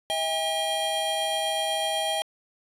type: tone cluster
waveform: square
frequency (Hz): 641 / 806 / 3213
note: E5 / G5 / G7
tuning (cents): -49 / +48 / +42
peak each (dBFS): -30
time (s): 0.1-2.22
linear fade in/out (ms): 0
effects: resampled to 32000 Hz